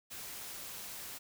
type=noise; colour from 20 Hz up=white; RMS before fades=-45 dBFS; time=0.1-1.19 s; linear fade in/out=20 ms; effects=none